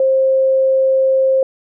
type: tone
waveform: sine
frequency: 530 Hz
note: C5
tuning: 22 cents sharp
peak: -10 dBFS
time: 0-1.43 s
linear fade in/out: 2 ms
effects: none